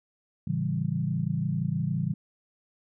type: chord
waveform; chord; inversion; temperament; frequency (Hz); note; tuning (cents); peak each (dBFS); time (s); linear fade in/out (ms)
sine; A dominant seventh; none; equal; 110 / 138.59 / 164.81 / 196; A2 / C#3 / E3 / G3; 0 / 0 / 0 / 0; -34 / -30 / -29 / -33; 0.47-2.14; 5
effects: none